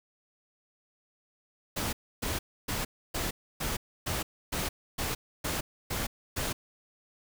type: noise bursts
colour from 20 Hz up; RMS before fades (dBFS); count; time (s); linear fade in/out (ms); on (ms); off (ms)
pink; -32; 11; 1.76-6.53; 10; 170; 290
effects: none